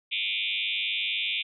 sine tone with frequency modulation, 2960 Hz, F#7, in tune, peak -26 dBFS, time 0.11-1.43 s, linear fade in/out 20 ms, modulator 104 Hz, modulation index 6.7, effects none

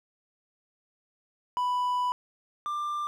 triangle tone pair in turn, 990 / 1188 Hz, B5 / D6, +4 / +20 cents, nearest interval minor third, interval 316 cents, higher second, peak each -23 / -27 dBFS, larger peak first, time 1.57-2.12 / 2.66-3.07 s, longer first, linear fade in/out 0 ms, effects none

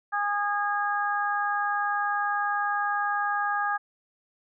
harmonic tone, 410 Hz, G#4, 22 cents flat, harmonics 2 / 3 / 4, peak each -28 / -29 / -29 dBFS, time 0.12-3.78 s, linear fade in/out 20 ms, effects none

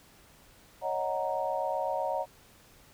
sine chord, D# minor seventh, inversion third, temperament equal, 554.4 / 622.3 / 740 / 932.3 Hz, C#5 / D#5 / F#5 / A#5, 0 / 0 / 0 / 0 cents, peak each -34 dBFS, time 0.81-2.26 s, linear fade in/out 50 ms, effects pink hiss -58 dBFS RMS until 2.93 s

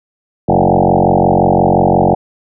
sine tone with frequency modulation, 466.2 Hz, A#4, in tune, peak -7 dBFS, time 0.48-2.15 s, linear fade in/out 10 ms, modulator 45.7 Hz, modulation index 7.8, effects none

